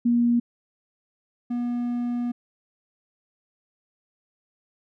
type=tone pair in turn; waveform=sine / triangle; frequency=238 / 241.5 Hz; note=A#3 / B3; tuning=+36 / -39 cents; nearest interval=unison; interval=25 cents; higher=second; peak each=-17 / -22 dBFS; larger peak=first; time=0.05-0.4 / 1.5-2.32 s; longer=second; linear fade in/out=10 ms; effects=none